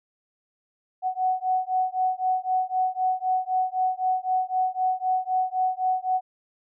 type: beating tone pair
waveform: sine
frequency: 742 / 745.9 Hz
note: F#5 / F#5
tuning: +5 / +14 cents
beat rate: 3.9 Hz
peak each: -25 dBFS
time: 1.02-6.21 s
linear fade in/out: 50 ms
effects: none